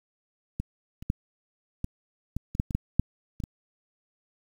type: clicks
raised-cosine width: 5 ms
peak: -17 / -28 / -12 / -17 / -17 / -21 / -11 / -20 / -13 / -7 / -22 / -20 dBFS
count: 12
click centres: 0.6 / 1.025 / 1.101 / 1.844 / 2.366 / 2.551 / 2.599 / 2.708 / 2.75 / 2.996 / 3.402 / 3.438 s
effects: 8-bit